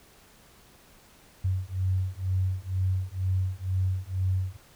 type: beating tone pair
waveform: sine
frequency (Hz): 92.5 / 94.6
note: F#2 / F#2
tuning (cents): 0 / +39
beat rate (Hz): 2.1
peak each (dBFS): -28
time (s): 1.44-4.57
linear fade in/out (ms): 10
effects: pink hiss -56 dBFS RMS until 4.75 s